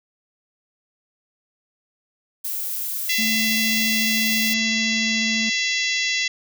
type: noise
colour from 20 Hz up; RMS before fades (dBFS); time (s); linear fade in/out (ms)
violet; -27; 2.44-4.54; 10
type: harmonic tone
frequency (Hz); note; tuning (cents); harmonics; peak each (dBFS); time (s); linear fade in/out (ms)
673; E5; +36; 3 / 4 / 5 / 6 / 7 / 8 / 9 / 10; -24 / -26 / -28 / -30 / -31 / -32 / -33 / -34; 3.09-6.28; 5
type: tone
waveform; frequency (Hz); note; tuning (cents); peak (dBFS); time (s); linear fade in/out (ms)
triangle; 221.5; A3; +12; -23; 3.18-5.5; 10
effects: none